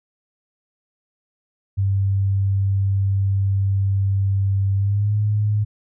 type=tone with pitch glide; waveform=sine; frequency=98 to 105.03 Hz; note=G2 to G#2; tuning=0 to +20 cents; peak=-16 dBFS; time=1.77-5.65 s; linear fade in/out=20 ms; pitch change=+120 cents; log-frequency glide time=4.75-5.15 s; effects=none